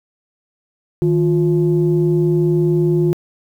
sine tone pair together, 156.93 / 352.3 Hz, D#3 / F4, +15 / +15 cents, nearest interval octave + major second, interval 1400 cents, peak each -14 dBFS, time 1.02-3.13 s, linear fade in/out 0 ms, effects tanh soft clip ceiling -6 dBFS + 8-bit

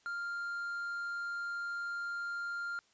triangle tone with quantisation, 1396.9 Hz, F6, in tune, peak -34 dBFS, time 0.06-2.79 s, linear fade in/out 0 ms, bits 10, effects white hiss -69 dBFS RMS until 2.93 s + resampled to 16000 Hz

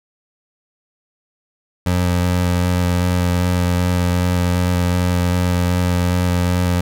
25% pulse tone with vibrato, 89 Hz, F2, 33 cents sharp, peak -11 dBFS, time 1.86-6.81 s, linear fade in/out 5 ms, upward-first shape square, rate 2.6 Hz, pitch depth 10 cents each way, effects none

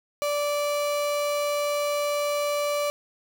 35% pulse tone, 583 Hz, D5, 13 cents flat, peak -22 dBFS, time 0.22-2.9 s, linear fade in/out 0 ms, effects none

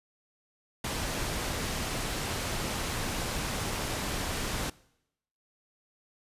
pink low-pass noise, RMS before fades -33 dBFS, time 0.84-4.7 s, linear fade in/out 5 ms, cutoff 11000 Hz, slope 12 dB/octave, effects noise-tail reverb RT60 0.8 s tail -22 dB re dry + resampled to 32000 Hz

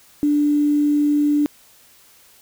sine tone with quantisation, 293.7 Hz, D4, in tune, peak -14 dBFS, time 0.23-1.46 s, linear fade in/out 0 ms, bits 7, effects white hiss -51 dBFS RMS until 2.41 s

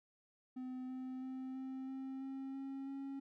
triangle tone with pitch steps, 255.4 / 257.9 / 260.5 / 263 / 265.6 / 268.3 / 270.9 / 273.6 Hz, C4 / C4 / C4 / C4 / C4 / C4 / C#4 / C#4, -42 / -25 / -7 / +9 / +26 / +44 / -40 / -23 cents, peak -40 dBFS, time 0.56-3.2 s, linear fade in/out 10 ms, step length 330 ms, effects none

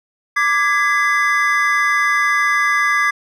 triangle chord, G# diminished, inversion second, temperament equal with one note detuned, 1174.7 / 1661.2 / 2023 Hz, D6 / G#6 / B6, 0 / 0 / +41 cents, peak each -16 dBFS, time 0.36-3.11 s, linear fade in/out 10 ms, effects none

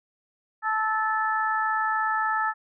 harmonic tone, 436.6 Hz, A4, 13 cents flat, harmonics 2 / 3 / 4, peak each -27 / -26 / -28 dBFS, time 0.62-2.54 s, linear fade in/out 50 ms, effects none

